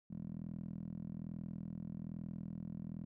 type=tone with band-pass filter; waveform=10% pulse; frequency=41.18 Hz; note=E1; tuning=1 cent flat; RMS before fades=-45 dBFS; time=0.1-3.05 s; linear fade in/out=10 ms; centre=190 Hz; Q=3; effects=none